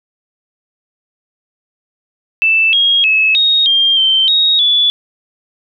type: tone with pitch steps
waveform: sine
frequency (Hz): 2646 / 3271 / 2588 / 3741 / 3198 / 3115 / 3766 / 3441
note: E7 / G#7 / E7 / A#7 / G7 / G7 / A#7 / A7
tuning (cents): +6 / -27 / -32 / +5 / +34 / -12 / +17 / -39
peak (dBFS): -8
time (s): 2.42-4.9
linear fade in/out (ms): 0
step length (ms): 310
effects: none